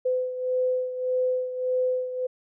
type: beating tone pair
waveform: sine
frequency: 507 / 508.7 Hz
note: B4 / C5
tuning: +45 / -49 cents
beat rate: 1.7 Hz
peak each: -24 / -30 dBFS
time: 0.05-2.27 s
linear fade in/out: 10 ms
effects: none